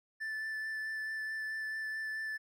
triangle tone with vibrato, 1757 Hz, A6, 3 cents flat, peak -34 dBFS, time 0.2-2.38 s, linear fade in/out 20 ms, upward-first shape sine, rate 4.6 Hz, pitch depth 11 cents each way, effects none

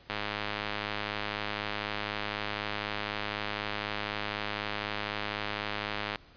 click train, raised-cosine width 0.3 ms, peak -16 dBFS, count 631, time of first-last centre 0.1-6.158 s, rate 104 Hz, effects pink hiss -57 dBFS RMS until 6.36 s + resampled to 11025 Hz

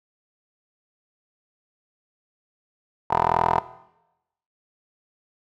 15% pulse tone with band-pass filter, 41.6 Hz, E1, 17 cents sharp, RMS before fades -21 dBFS, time 3.1-3.6 s, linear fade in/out 10 ms, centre 880 Hz, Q 6.8, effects noise-tail reverb RT60 0.9 s tail -17 dB re dry

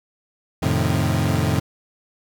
30% pulse chord, F dominant seventh, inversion none, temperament equal with one note detuned, 88.27 / 110 / 130.81 / 155.56 Hz, F2 / A2 / C3 / Eb3, +19 / 0 / 0 / 0 cents, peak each -21 dBFS, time 0.62-1.6 s, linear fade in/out 10 ms, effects none

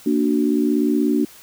sine chord, Bb augmented, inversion none, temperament equal, 233.1 / 293.7 / 370 Hz, Bb3 / D4 / F#4, 0 / 0 / 0 cents, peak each -20 / -18 / -23 dBFS, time 0.06-1.25 s, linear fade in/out 5 ms, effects white hiss -45 dBFS RMS until 1.42 s

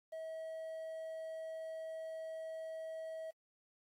triangle tone with quantisation, 643 Hz, E5, 43 cents flat, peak -40 dBFS, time 0.12-3.31 s, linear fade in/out 10 ms, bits 11, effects AAC 48 kbps

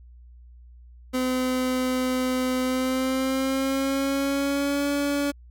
30% pulse tone with pitch glide, 255.6 to 285.2 Hz, C4 to C#4, -40 to +49 cents, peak -20 dBFS, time 1.13-5.32 s, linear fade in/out 20 ms, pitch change +189 cents, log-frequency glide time 2.62-4.89 s, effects added 60 Hz sine -45 dBFS peak until 5.5 s

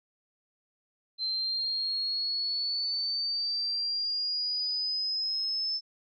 sine exponential sweep, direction up, 4101 to 5274 Hz, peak -28 dBFS, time 1.18-5.81 s, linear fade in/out 50 ms, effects none

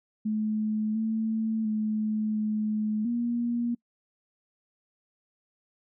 sine tone with pitch steps, 215.1 / 221.4 / 215.2 / 214 / 237.5 Hz, A3 / A3 / A3 / A3 / A#3, -39 / +11 / -38 / -48 / +33 cents, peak -25 dBFS, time 0.25-3.75 s, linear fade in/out 10 ms, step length 700 ms, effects noise-tail reverb RT60 0.1 s tail -25 dB re dry

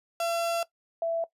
35% pulse / sine tone pair in turn, 677 / 665 Hz, E5 / E5, +46 / +15 cents, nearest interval unison, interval 31 cents, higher first, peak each -25 dBFS, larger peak neither, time 0.2-0.63 / 1.02-1.24 s, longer first, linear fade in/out 2 ms, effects noise-tail reverb RT60 0.1 s tail -17 dB re dry + resampled to 32000 Hz

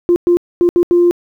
sine tone bursts at uneven times, 349.2 Hz, F4, in tune, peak -6 dBFS, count 5, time 0.09-0.16 / 0.27-0.37 / 0.61-0.69 / 0.76-0.83 / 0.91-1.11 s, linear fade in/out 0 ms, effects tanh soft clip ceiling -3 dBFS + 8-bit

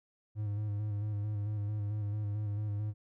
triangle tone with vibrato, 104.3 Hz, G#2, 8 cents sharp, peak -30 dBFS, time 0.35-2.94 s, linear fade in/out 50 ms, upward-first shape square, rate 4.5 Hz, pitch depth 31 cents each way, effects none

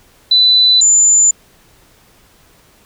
sine tone pair in turn, 3993 / 7077 Hz, B7 / A8, +18 / +9 cents, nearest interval minor seventh, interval 991 cents, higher second, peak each -6 dBFS, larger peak neither, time 0.31-0.81 / 0.81-1.31 s, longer neither, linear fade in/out 5 ms, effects pink hiss -49 dBFS RMS until 2.85 s

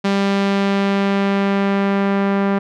sawtooth tone with low-pass filter sweep, 197.9 Hz, G3, 17 cents sharp, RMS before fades -17 dBFS, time 0.04-2.59 s, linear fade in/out 10 ms, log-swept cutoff 4400 to 1700 Hz, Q 0.93, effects none

